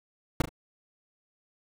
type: noise with echo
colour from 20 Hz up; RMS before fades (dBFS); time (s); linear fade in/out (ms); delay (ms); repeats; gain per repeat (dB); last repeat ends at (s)
brown; -21; 0.4-0.42; 5; 36; 2; -10; 0.492
effects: none